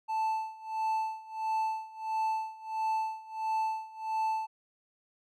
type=tone with tremolo; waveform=triangle; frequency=880 Hz; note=A5; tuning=in tune; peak=-25 dBFS; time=0.08-4.47 s; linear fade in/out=20 ms; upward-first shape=sine; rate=1.5 Hz; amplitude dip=90%; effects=none